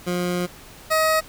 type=tone pair in turn; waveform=20% pulse; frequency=177.7 / 633.3 Hz; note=F3 / D#5; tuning=+30 / +30 cents; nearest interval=octave + minor seventh; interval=2200 cents; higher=second; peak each=-17 / -12 dBFS; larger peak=second; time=0.06-0.47 / 0.9-1.21 s; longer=first; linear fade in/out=20 ms; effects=pink hiss -44 dBFS RMS until 1.28 s